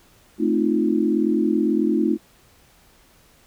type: chord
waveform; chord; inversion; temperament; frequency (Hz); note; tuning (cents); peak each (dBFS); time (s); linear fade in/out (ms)
sine; F dominant seventh; first; equal; 220 / 261.6 / 311.1 / 349.2; A3 / C4 / Eb4 / F4; 0 / 0 / 0 / 0; -22 / -25 / -21 / -23; 0.38-2.18; 50
effects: pink hiss -55 dBFS RMS until 3.46 s